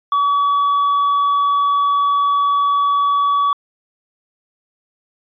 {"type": "tone", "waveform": "triangle", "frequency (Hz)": 1138, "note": "C#6", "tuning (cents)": 45, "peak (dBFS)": -11, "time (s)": [0.12, 3.53], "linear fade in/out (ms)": 2, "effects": ["resampled to 11025 Hz"]}